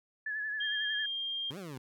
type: tone with vibrato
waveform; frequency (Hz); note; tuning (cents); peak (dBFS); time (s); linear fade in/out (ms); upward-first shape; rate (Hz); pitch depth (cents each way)
sine; 1713; A6; -47; -33; 0.26-1.06; 5; sine; 11; 44
type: tone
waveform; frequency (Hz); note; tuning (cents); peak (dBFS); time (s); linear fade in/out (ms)
sine; 3204; G7; +37; -33; 0.6-1.51; 10
type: exponential two-way sweep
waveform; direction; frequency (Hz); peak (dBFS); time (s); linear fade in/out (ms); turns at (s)
20% pulse; up then down; 121.5 to 207.7 to 121.5; -36; 1.5-1.78; 5; 1.58
effects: none